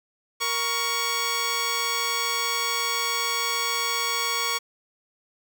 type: tone pair together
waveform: 10% pulse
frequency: 469.2 / 1117.1 Hz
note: A#4 / C#6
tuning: +11 / +13 cents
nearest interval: octave + minor third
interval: 1502 cents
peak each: -23 / -16 dBFS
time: 0.4-4.59 s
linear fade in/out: 20 ms
effects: 9-bit